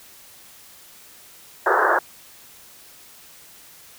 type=band-pass noise; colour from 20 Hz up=white; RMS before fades=-18 dBFS; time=1.66-1.99 s; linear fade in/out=5 ms; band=350 to 1700 Hz; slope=96 dB/octave; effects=white hiss -47 dBFS RMS until 3.98 s